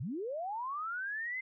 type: linear sweep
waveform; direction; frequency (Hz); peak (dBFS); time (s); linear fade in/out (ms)
sine; up; 98 to 2090; -35; 0-1.41; 10
effects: none